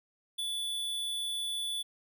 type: tone with ADSR envelope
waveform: square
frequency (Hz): 3461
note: A7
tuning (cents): -29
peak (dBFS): -31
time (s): 0.38-1.83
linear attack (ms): 13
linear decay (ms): 12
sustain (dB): -2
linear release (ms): 17
effects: none